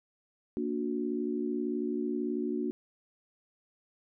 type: chord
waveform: sine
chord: Bb augmented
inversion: none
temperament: just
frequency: 233.1 / 291.4 / 364.2 Hz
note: Bb3 / D4 / F#4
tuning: 0 / -13 / -27 cents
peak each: -34 dBFS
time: 0.57-2.71 s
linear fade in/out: 0 ms
effects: none